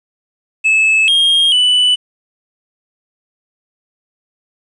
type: tone with pitch steps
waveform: triangle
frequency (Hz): 2604 / 3234 / 2979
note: E7 / G#7 / F#7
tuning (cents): -22 / -47 / +11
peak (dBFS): -7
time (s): 0.64-1.96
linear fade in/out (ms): 20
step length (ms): 440
effects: resampled to 24000 Hz + 8-bit